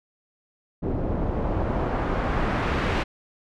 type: noise with low-pass filter sweep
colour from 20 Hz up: pink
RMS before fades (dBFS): -25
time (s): 0.82-3.04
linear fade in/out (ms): 20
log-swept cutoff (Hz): 460 to 2500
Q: 0.87
effects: none